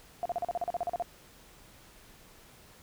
sine tone bursts, 698.5 Hz, F5, in tune, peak -28 dBFS, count 13, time 0.23-1.023 s, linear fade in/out 0 ms, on 25 ms, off 39 ms, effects pink hiss -56 dBFS RMS until 2.82 s

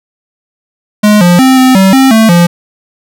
square tone with pitch steps, 209.9 / 175.8 / 261.5 / 258.3 / 191.6 / 266 / 222.1 / 173 Hz, G#3 / F3 / C4 / C4 / G3 / C4 / A3 / F3, +19 / +12 / -1 / -22 / -39 / +29 / +16 / -16 cents, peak -3 dBFS, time 1.03-2.47 s, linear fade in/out 10 ms, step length 180 ms, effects none

